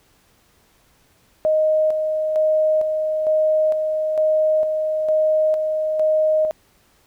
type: tone with tremolo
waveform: sine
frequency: 622.3 Hz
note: D#5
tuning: in tune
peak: -14 dBFS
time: 1.45-6.51 s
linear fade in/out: 0 ms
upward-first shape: square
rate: 1.1 Hz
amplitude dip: 40%
effects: pink hiss -58 dBFS RMS until 7.06 s